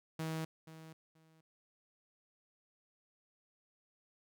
sawtooth tone with echo, 160 Hz, D#3, 49 cents sharp, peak -33 dBFS, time 0.19-0.45 s, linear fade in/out 5 ms, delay 480 ms, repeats 2, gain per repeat -14 dB, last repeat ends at 1.41 s, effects none

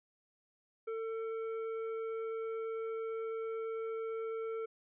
sine tone with hard clipping, 448.5 Hz, A4, 33 cents sharp, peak -38 dBFS, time 0.87-4.66 s, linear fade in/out 10 ms, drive 8 dB, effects resampled to 8000 Hz

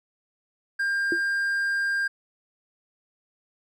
triangle tone, 1600 Hz, G6, 35 cents sharp, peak -21 dBFS, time 0.79-2.08 s, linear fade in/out 10 ms
sine tone with exponential decay, 341.2 Hz, F4, 40 cents flat, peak -20 dBFS, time 1.12-1.22 s, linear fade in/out 2 ms, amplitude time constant 20 ms
effects none

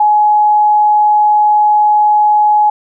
sine tone, 842 Hz, G#5, 24 cents sharp, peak -6 dBFS, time 0-2.7 s, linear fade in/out 5 ms, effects none

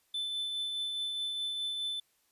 triangle tone with tremolo, 3520 Hz, A7, in tune, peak -30 dBFS, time 0.14-2 s, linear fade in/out 5 ms, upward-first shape triangle, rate 4.8 Hz, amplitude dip 30%, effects white hiss -72 dBFS RMS until 2.31 s + resampled to 32000 Hz

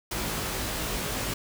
pink noise with comb filter, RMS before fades -31 dBFS, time 0.11-1.34 s, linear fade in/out 5 ms, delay 19 ms, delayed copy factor +0.8, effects none

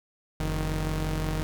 sawtooth tone pair together, 45.62 / 156 Hz, F#1 / D#3, -24 / +5 cents, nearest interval octave + major sixth, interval 2129 cents, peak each -25 / -26 dBFS, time 0.4-1.43 s, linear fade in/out 0 ms, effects none

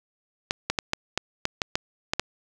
clicks, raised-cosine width 0.2 ms, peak -6 dBFS, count 10, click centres 0.509 / 0.7 / 0.788 / 0.934 / 1.176 / 1.454 / 1.618 / 1.755 / 2.135 / 2.196 s, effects none

